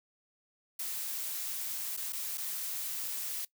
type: noise with dropouts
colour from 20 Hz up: blue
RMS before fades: -37 dBFS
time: 0.79-3.45 s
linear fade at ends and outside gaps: 5 ms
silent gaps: 1.968-1.973 / 2.124-2.13 / 2.375-2.379 s
effects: noise-tail reverb RT60 0.1 s tail -20 dB re dry